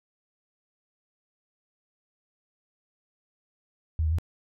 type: tone with pitch steps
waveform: sine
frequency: 79.6 / 78.2 / 83.6 Hz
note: D#2 / D#2 / E2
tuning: +40 / +9 / +25 cents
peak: -22 dBFS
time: 3.99-4.185 s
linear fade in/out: 0 ms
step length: 65 ms
effects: none